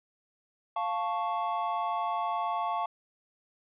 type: chord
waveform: triangle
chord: F augmented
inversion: none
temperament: equal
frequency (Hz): 698.5 / 880 / 1108.7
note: F5 / A5 / C#6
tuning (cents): 0 / 0 / 0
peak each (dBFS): -31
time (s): 0.76-2.86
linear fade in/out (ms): 5
effects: resampled to 8000 Hz